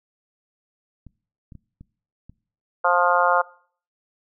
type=clicks; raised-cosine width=5 ms; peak=-30 dBFS; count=5; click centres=1.067 / 1.522 / 1.553 / 1.81 / 2.296 s
type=harmonic tone; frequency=176.4 Hz; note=F3; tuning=18 cents sharp; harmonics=3 / 4 / 5 / 6 / 7 / 8; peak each=-23 / -23 / -23 / -23 / -23 / -23 dBFS; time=2.84-3.42 s; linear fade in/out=10 ms
effects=noise-tail reverb RT60 0.5 s tail -22 dB re dry